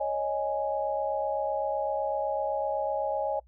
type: chord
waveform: sine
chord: C# suspended second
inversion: none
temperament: equal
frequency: 554.4 / 622.3 / 830.6 Hz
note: C#5 / D#5 / G#5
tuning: 0 / 0 / 0 cents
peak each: -31 dBFS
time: 0-3.4 s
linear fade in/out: 10 ms
effects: noise-tail reverb RT60 0.1 s tail -25 dB re dry + added 60 Hz sine -55 dBFS peak until 3.47 s